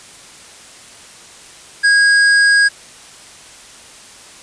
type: tone with tanh clipping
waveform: sine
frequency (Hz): 1640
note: G#6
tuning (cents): -22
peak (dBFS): -10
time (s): 1.83-2.69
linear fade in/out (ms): 20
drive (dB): 15
effects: white hiss -39 dBFS RMS until 4.42 s + resampled to 22050 Hz